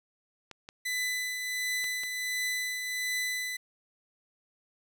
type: clicks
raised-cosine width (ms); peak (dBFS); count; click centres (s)
0.2; -26; 4; 0.513 / 0.689 / 1.842 / 2.035
type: tone with tremolo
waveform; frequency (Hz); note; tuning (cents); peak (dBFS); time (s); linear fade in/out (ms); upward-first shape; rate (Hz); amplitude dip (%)
sawtooth; 2000; B6; +21; -25; 0.85-3.57; 10; triangle; 1.4; 45
effects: 10-bit